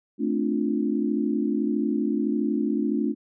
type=chord; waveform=sine; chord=D minor seventh; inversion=second; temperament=equal; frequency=220 / 261.6 / 293.7 / 349.2 Hz; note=A3 / C4 / D4 / F4; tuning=0 / 0 / 0 / 0 cents; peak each=-26 / -29 / -26 / -30 dBFS; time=0.18-3.15 s; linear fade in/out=50 ms; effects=none